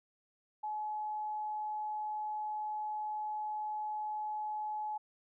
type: tone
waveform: sine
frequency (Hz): 851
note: G#5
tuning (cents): +42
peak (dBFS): -35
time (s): 0.63-4.98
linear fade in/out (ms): 10
effects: none